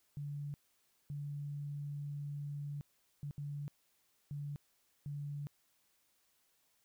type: tone bursts at uneven times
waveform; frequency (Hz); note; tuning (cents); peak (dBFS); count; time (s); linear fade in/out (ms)
sine; 144.4; D3; -29; -39; 6; 0.17-0.54 / 1.1-2.81 / 3.23-3.31 / 3.38-3.68 / 4.31-4.56 / 5.06-5.47; 0
effects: white hiss -75 dBFS RMS until 6.84 s